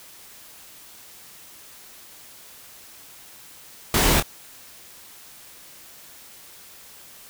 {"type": "noise with echo", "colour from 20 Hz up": "pink", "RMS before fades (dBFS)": -19, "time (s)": [3.94, 4.2], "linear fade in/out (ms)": 2, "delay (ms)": 26, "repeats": 1, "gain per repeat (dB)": -7, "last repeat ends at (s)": 4.226, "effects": ["white hiss -46 dBFS RMS until 7.29 s"]}